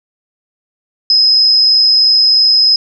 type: tone with amplitude modulation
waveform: sine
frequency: 5090 Hz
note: D#8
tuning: 39 cents sharp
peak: -4 dBFS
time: 1.1-2.76 s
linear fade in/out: 2 ms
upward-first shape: sine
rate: 123 Hz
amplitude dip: 40%
effects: none